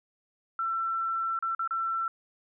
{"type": "tone with dropouts", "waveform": "sine", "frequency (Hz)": 1343, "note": "E6", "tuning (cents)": 32, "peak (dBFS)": -27, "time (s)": [0.59, 2.08], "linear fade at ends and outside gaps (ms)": 2, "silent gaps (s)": [[1.39, 1.425], [1.549, 1.593], [1.676, 1.708]], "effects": []}